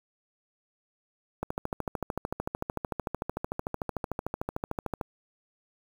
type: click train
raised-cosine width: 1 ms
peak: -16 dBFS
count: 49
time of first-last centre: 1.43-5.012 s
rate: 13.4 Hz
effects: 7-bit